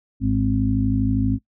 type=harmonic tone; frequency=52.6 Hz; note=G#1; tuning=23 cents sharp; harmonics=1 / 2 / 4 / 5; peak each=-25 / -22 / -25 / -21 dBFS; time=0.2-1.39 s; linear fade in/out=50 ms; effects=noise-tail reverb RT60 0.1 s tail -19 dB re dry